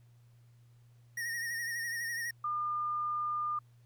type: tone with vibrato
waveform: square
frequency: 1864.7 Hz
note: A#6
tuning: in tune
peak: -35 dBFS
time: 1.17-2.31 s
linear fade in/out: 5 ms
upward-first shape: sine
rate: 12 Hz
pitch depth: 48 cents each way
type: tone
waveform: sine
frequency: 1207 Hz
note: D6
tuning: 47 cents sharp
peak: -31 dBFS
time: 2.44-3.59 s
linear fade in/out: 5 ms
effects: added 119 Hz sine -58 dBFS peak until 3.85 s + pink hiss -74 dBFS RMS until 3.85 s